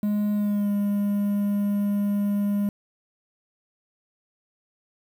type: tone with pitch glide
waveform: triangle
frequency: 207.7 to 203.4 Hz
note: G#3 to G#3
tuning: 0 to -36 cents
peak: -19 dBFS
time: 0.03-2.69 s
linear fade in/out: 2 ms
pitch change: -36 cents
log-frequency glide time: 0.33-0.72 s
effects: 8-bit